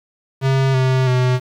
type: tone with pitch steps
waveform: square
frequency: 134.1 / 130.28 / 126.57 Hz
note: C3 / C3 / B2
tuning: +43 / -7 / +43 cents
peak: -14 dBFS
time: 0.41-1.4 s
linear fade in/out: 50 ms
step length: 330 ms
effects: low-pass 5000 Hz 12 dB/octave + 7-bit